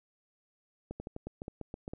clicks, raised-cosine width 2 ms, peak -26 dBFS, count 11, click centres 0.91 / 1 / 1.071 / 1.164 / 1.27 / 1.419 / 1.481 / 1.613 / 1.741 / 1.879 / 1.935 s, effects none

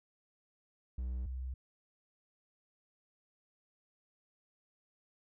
triangle / sine tone pair in turn, 62.4 / 64.19 Hz, B1 / C2, +19 / -32 cents, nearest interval unison, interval 49 cents, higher second, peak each -33 / -37 dBFS, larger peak first, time 0.98-1.26 / 1.26-1.54 s, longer neither, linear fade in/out 5 ms, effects none

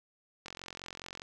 click train, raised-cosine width 0.2 ms, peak -25 dBFS, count 35, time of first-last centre 0.46-1.219 s, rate 44.8 Hz, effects none

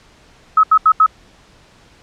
sine tone bursts, 1282 Hz, E6, 49 cents flat, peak -6 dBFS, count 4, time 0.57-1.063 s, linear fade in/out 5 ms, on 64 ms, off 79 ms, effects pink hiss -48 dBFS RMS until 2.02 s + low-pass 6000 Hz 12 dB/octave

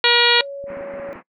harmonic tone, 477.5 Hz, A#4, 42 cents sharp, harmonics 1 / 2 / 3 / 4 / 5 / 6 / 7 / 8 / 9, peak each -21 / -21 / -21 / -21 / -21 / -21 / -21 / -21 / -21 dBFS, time 0.04-0.41 s, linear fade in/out 2 ms
sine tone, 559 Hz, C#5, 14 cents sharp, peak -28 dBFS, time 0.39-1.13 s, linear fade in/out 0 ms
clicks, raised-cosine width 2 ms, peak -29 dBFS, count 8, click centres 0.641 / 0.703 / 0.771 / 0.809 / 0.939 / 0.998 / 1.09 / 1.157 s
pink band-pass noise, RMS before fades -38 dBFS, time 0.66-1.23 s, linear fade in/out 50 ms, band 180 to 2300 Hz, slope 48 dB/octave
effects noise-tail reverb RT60 0.1 s tail -22 dB re dry

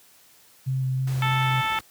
sine tone with vibrato, 131.1 Hz, C3, 4 cents sharp, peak -22 dBFS, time 0.66-1.62 s, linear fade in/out 20 ms, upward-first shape square, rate 3.1 Hz, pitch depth 9 cents each way
pink noise, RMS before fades -40 dBFS, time 1.07-1.81 s, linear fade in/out 5 ms
harmonic tone, 440 Hz, A4, in tune, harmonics 2 / 3 / 4 / 5 / 6 / 7 / 8, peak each -27 / -28 / -33 / -30 / -35 / -36 / -35 dBFS, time 1.22-1.79 s, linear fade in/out 2 ms
effects white hiss -55 dBFS RMS until 1.9 s + high-pass 60 Hz 12 dB/octave

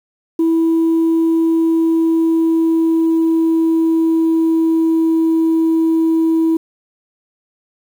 sine tone with pitch glide, 328 to 325.2 Hz, E4 to E4, -9 to -23 cents, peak -9 dBFS, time 0.39-6.57 s, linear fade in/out 5 ms, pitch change -14 cents, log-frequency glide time 1.24-5.24 s, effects tanh soft clip ceiling -9 dBFS + 7-bit

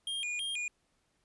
square tone with vibrato, 2801 Hz, F7, 4 cents sharp, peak -34 dBFS, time 0.07-0.68 s, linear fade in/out 2 ms, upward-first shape square, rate 3.1 Hz, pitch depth 240 cents each way, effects pink hiss -75 dBFS RMS until 1.24 s + resampled to 24000 Hz

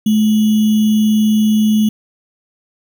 sine tone with sample-and-hold, 214.6 Hz, A3, 43 cents flat, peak -9 dBFS, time 0.06-1.89 s, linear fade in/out 5 ms, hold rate 3150 Hz, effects none

